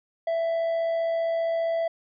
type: tone with amplitude modulation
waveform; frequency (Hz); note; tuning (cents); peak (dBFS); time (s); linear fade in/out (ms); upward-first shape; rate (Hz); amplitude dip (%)
triangle; 663; E5; +10; -20; 0.27-1.88; 5; sine; 75.2; 25
effects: resampled to 11025 Hz